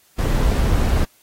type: noise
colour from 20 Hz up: brown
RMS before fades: -17 dBFS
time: 0.18-1.05 s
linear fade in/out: 10 ms
effects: white hiss -56 dBFS RMS until 1.22 s + AAC 48 kbps